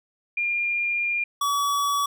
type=tone pair in turn; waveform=sine / square; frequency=2405 / 1138 Hz; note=D7 / C#6; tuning=+41 / +45 cents; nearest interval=octave + minor second; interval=1296 cents; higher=first; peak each=-22 dBFS; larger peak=neither; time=0.37-1.24 / 1.41-2.06 s; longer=first; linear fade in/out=5 ms; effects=none